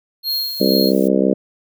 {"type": "tone with tremolo", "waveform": "square", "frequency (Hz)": 4248, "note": "C8", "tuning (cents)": 25, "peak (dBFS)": -18, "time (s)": [0.23, 0.93], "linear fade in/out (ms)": 50, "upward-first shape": "sine", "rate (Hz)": 2.3, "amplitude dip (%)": 55}
{"type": "noise", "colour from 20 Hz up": "violet", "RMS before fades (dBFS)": -36, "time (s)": [0.3, 1.08], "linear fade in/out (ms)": 5}
{"type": "harmonic tone", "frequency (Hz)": 65.9, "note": "C2", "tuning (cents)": 13, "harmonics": [3, 4, 5, 6, 7, 8, 9], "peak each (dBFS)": [-18, -19, -20, -21, -21, -22, -23], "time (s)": [0.6, 1.34], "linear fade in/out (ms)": 10}
{"effects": []}